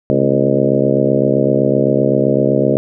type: harmonic tone with a mistuned harmonic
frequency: 67.8 Hz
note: C#2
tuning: 38 cents flat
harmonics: 2 / 3 / 4 / 5 / 6 / 7 / 8 / 9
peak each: -19 / -19 / -19 / -19 / -19 / -19 / -19 / -19 dBFS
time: 0.1-2.77 s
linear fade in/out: 0 ms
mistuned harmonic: 3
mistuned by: +81 cents
effects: none